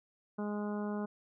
harmonic tone, 207.7 Hz, G#3, in tune, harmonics 1 / 2 / 3 / 4 / 5 / 6 / 7, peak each -35 / -41 / -45 / -47 / -49 / -51 / -52 dBFS, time 0.38-1.06 s, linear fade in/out 10 ms, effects none

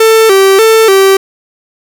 45% pulse tone with vibrato, 415.3 Hz, G#4, in tune, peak -3 dBFS, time 0-1.17 s, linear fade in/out 5 ms, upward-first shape square, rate 1.7 Hz, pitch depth 120 cents each way, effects none

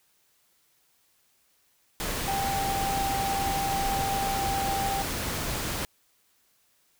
sine tone in noise, 787 Hz, G5, 7 cents sharp, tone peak -27 dBFS, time 2.28-5.02 s, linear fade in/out 0 ms, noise pink, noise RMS -31 dBFS, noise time 2-5.85 s, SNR +1 dB, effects white hiss -67 dBFS RMS until 6.99 s

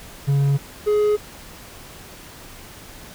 triangle tone pair in turn, 140 / 419.5 Hz, C#3 / G#4, +18 / +17 cents, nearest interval octave + perfect fifth, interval 1899 cents, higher second, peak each -13 dBFS, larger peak neither, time 0.27-0.58 / 0.86-1.17 s, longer neither, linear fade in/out 20 ms, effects pink hiss -41 dBFS RMS until 3.14 s

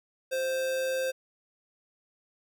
square tone with amplitude modulation, 523.3 Hz, C5, in tune, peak -27 dBFS, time 0.31-1.12 s, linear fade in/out 20 ms, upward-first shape sine, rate 158 Hz, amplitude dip 25%, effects none

